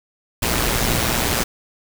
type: noise with amplitude modulation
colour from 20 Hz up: pink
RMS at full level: -17 dBFS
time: 0.42-1.44 s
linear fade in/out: 10 ms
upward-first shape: sine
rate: 119 Hz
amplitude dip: 60%
effects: none